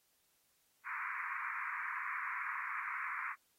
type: band-pass noise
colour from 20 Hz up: pink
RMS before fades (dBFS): -41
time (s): 0.84-3.36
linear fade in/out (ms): 50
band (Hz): 1000 to 2300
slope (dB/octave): 96
effects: white hiss -75 dBFS RMS until 3.58 s + AAC 48 kbps